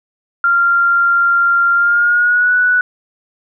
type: tone with pitch glide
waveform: sine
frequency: 1388 to 1479.1 Hz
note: F6 to F#6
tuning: -11 to -1 cents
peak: -9 dBFS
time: 0.44-2.81 s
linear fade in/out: 2 ms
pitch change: +110 cents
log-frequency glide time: 1.74-2.54 s
effects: none